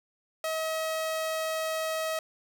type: tone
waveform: sawtooth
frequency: 638 Hz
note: D#5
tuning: 43 cents sharp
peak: -25 dBFS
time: 0.44-2.19 s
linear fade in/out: 2 ms
effects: none